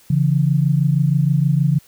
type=tone pair together; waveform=sine; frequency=140 / 166.37 Hz; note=C#3 / E3; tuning=+18 / +16 cents; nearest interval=minor third; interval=298 cents; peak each=-15 / -17 dBFS; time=0.1-1.79 s; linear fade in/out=5 ms; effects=white hiss -51 dBFS RMS until 1.87 s